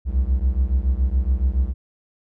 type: beating tone pair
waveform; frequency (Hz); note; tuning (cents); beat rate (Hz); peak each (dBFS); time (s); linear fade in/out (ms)
triangle; 61.74 / 68.84; B1 / C#2; 0 / -11; 7.1; -17 / -19; 0.05-1.74; 50
effects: none